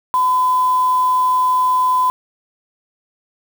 sine tone with quantisation, 1011 Hz, B5, 40 cents sharp, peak -12 dBFS, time 0.14-2.1 s, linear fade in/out 0 ms, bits 5, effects none

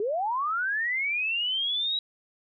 sine linear sweep, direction up, 389.2 to 3877 Hz, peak -25 dBFS, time 0-1.99 s, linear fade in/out 2 ms, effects none

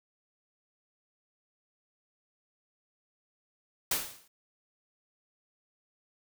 white noise with exponential decay, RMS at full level -26 dBFS, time 3.91-4.28 s, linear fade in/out 5 ms, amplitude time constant 79 ms, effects none

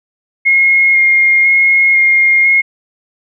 sine tone with vibrato, 2143 Hz, C7, 41 cents sharp, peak -6 dBFS, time 0.45-2.62 s, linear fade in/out 20 ms, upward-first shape square, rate 1 Hz, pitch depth 10 cents each way, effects none

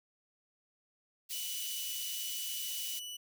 white high-pass noise, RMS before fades -40 dBFS, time 1.29-3 s, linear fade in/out 20 ms, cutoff 2700 Hz, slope 24 dB/octave
sawtooth tone, 2960 Hz, F#7, in tune, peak -38 dBFS, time 1.32-3.17 s, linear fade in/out 10 ms
effects none

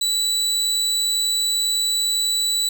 30% pulse tone, 3951 Hz, B7, in tune, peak -16 dBFS, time 0.01-2.69 s, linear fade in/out 5 ms, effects none

